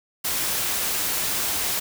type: noise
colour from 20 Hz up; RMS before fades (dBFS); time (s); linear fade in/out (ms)
white; -25; 0.24-1.8; 10
effects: none